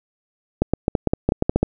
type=clicks; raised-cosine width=2 ms; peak=-3 dBFS; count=12; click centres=0.62 / 0.736 / 0.881 / 0.952 / 1.073 / 1.135 / 1.29 / 1.321 / 1.424 / 1.495 / 1.56 / 1.63 s; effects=none